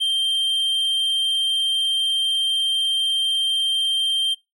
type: tone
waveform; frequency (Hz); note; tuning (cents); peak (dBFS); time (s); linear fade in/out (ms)
triangle; 3158; G7; +12; -16; 0-4.35; 20
effects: noise-tail reverb RT60 0.2 s tail -21 dB re dry